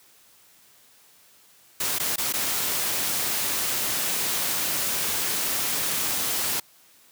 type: noise with dropouts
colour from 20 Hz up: white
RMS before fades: -26 dBFS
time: 1.8-6.6 s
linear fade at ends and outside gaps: 5 ms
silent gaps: 1.986-1.997 / 2.16-2.18 / 2.326-2.336 s
effects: white hiss -56 dBFS RMS until 7.11 s + high-pass 80 Hz 12 dB/octave